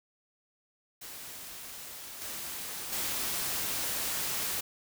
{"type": "noise with level steps", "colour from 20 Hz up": "white", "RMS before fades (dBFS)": [-44, -39, -33], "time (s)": [1.01, 4.61], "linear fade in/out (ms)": 10, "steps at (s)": [2.21, 2.92], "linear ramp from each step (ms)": 10, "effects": []}